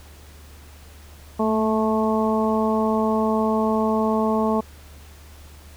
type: harmonic tone with a mistuned harmonic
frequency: 218.3 Hz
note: A3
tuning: 13 cents flat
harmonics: 1 / 2 / 3 / 4 / 5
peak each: -21 / -24 / -26 / -27 / -28 dBFS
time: 1.39-4.61 s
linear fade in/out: 10 ms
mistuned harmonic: 1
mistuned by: +20 cents
effects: added 74 Hz sine -43 dBFS peak until 5.76 s + pink hiss -49 dBFS RMS until 5.76 s